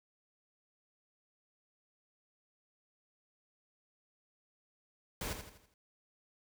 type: noise with echo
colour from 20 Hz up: pink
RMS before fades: -39 dBFS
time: 5.21-5.33 s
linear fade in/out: 2 ms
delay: 82 ms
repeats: 5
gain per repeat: -7 dB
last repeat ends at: 5.74 s
effects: none